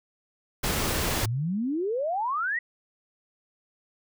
pink noise, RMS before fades -27 dBFS, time 0.63-1.26 s, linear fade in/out 10 ms
sine exponential sweep, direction up, 99.1 to 1975.5 Hz, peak -25 dBFS, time 1.23-2.59 s, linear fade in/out 5 ms
effects none

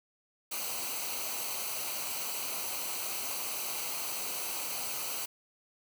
white noise with comb filter, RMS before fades -36 dBFS, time 0.51-5.26 s, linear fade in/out 10 ms, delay 0.57 ms, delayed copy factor -0.65, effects none

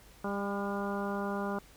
harmonic tone with a mistuned harmonic, 200 Hz, G3, 35 cents sharp, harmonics 1 / 2 / 3 / 4 / 5 / 6 / 7, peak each -35 / -38 / -40 / -41 / -42 / -43 / -43 dBFS, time 0.24-1.59 s, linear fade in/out 5 ms, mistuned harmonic 7, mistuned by +29 cents, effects added 50 Hz sine -59 dBFS peak until 1.76 s + pink hiss -58 dBFS RMS until 1.76 s

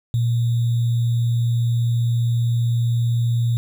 sine tone with sample-and-hold, 117.7 Hz, A#2, 17 cents sharp, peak -16 dBFS, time 0.14-3.57 s, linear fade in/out 0 ms, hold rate 3675 Hz, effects none

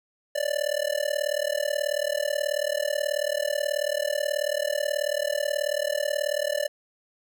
square tone with amplitude modulation, 587.3 Hz, D5, in tune, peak -21 dBFS, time 0.35-6.68 s, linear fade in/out 10 ms, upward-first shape sine, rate 38.4 Hz, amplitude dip 100%, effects none

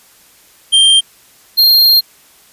square tone pair in turn, 3172 / 4209 Hz, G7 / C8, +20 / +9 cents, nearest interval perfect fourth, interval 489 cents, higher second, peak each -6 / -6 dBFS, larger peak neither, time 0.72-1.01 / 1.57-2.01 s, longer second, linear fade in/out 20 ms, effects white hiss -46 dBFS RMS until 2.52 s + resampled to 32000 Hz

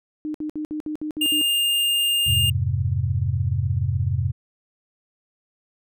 sine tone bursts, 305 Hz, D#4, 34 cents flat, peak -25 dBFS, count 8, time 0.25-1.414 s, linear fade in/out 0 ms, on 93 ms, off 60 ms
square tone, 2813 Hz, F7, 12 cents sharp, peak -19 dBFS, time 1.21-2.5 s, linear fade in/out 5 ms
sine chord, F minor, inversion none, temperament equal, 87.31 / 103.83 / 130.81 Hz, F2 / Ab2 / C3, 0 / 0 / 0 cents, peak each -24 dBFS, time 2.26-4.32 s, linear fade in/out 20 ms
effects none

